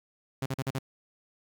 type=tone bursts; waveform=sawtooth; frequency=133.7 Hz; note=C3; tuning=38 cents sharp; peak=-25 dBFS; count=5; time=0.42-0.788 s; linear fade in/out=5 ms; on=40 ms; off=42 ms; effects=10-bit